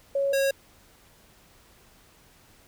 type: tone pair in turn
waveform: sine / square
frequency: 554.4 / 546.8 Hz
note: C#5 / C#5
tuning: 0 / -24 cents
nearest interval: unison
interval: 24 cents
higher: first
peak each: -22 dBFS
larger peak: neither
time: 0.15-0.33 / 0.33-0.51 s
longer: neither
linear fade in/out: 5 ms
effects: pink hiss -57 dBFS RMS until 2.67 s